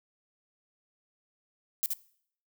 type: noise with echo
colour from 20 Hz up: violet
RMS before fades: -28 dBFS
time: 1.83-1.86 s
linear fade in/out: 0 ms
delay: 74 ms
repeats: 1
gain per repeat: -3 dB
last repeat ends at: 1.934 s
effects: noise-tail reverb RT60 0.6 s tail -20 dB re dry